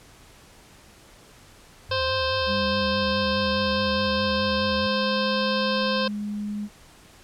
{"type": "tone with vibrato", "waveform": "sine", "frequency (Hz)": 86.4, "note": "F2", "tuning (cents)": -18, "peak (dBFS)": -33, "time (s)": [1.89, 4.87], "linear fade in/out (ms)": 5, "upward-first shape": "sine", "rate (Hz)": 4.8, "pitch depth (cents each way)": 240}
{"type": "harmonic tone", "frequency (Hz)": 523.3, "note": "C5", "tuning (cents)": 0, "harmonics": [1, 2, 3, 5, 6, 7, 8, 9, 10], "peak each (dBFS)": [-26, -29, -31, -33, -34, -34, -35, -36, -36], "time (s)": [1.91, 6.08], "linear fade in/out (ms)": 5}
{"type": "tone with pitch glide", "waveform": "sine", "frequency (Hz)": [200.1, 207.6], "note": ["G3", "G#3"], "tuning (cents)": [36, 0], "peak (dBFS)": -27, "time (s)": [2.46, 6.69], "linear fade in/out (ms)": 50, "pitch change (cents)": 64, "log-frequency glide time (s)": [2.98, 5.45]}
{"effects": ["pink hiss -51 dBFS RMS until 7.23 s", "low-pass 11000 Hz 12 dB/octave"]}